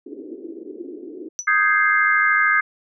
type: band-pass noise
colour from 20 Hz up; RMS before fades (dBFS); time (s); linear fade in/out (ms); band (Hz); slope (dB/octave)
white; -35; 0.06-1.29; 10; 290 to 390; 48
type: tone with exponential decay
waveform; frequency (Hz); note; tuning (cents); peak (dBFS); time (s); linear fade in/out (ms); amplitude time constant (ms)
sine; 5940; F#8; +6; -20; 1.39-1.48; 0; 18
type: chord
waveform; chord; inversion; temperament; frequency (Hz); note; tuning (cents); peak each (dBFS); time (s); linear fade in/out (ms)
sine; Ab major seventh; second; equal; 1244.5 / 1568 / 1661.2 / 2093; Eb6 / G6 / Ab6 / C7; 0 / 0 / 0 / 0; -20; 1.47-2.61; 10
effects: none